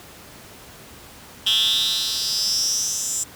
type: tone with high-pass filter sweep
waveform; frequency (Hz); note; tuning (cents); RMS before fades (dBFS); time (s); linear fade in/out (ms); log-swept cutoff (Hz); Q
10% pulse; 220; A3; 0; -22; 1.46-3.24; 10; 3200 to 7300; 7.9
effects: pink hiss -43 dBFS RMS until 3.35 s + high-pass 60 Hz 12 dB/octave